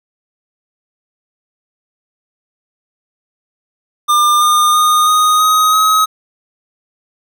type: tone with pitch steps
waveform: square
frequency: 1200 / 1213.9 / 1228 / 1242.3 / 1256.8 / 1271.4 Hz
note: D6 / D#6 / D#6 / D#6 / D#6 / D#6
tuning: +37 / -43 / -23 / -3 / +17 / +37 cents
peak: -9 dBFS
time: 4.08-6.06 s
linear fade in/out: 20 ms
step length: 330 ms
effects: none